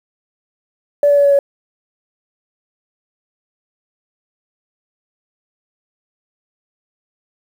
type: tone with pitch steps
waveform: sine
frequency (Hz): 578 / 573.7 / 569.4 / 565.1 / 560.9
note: D5 / D5 / C#5 / C#5 / C#5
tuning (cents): -28 / -41 / +46 / +33 / +20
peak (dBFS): -7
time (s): 1.03-1.39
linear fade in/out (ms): 2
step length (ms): 72
effects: tanh soft clip ceiling -3 dBFS + 7-bit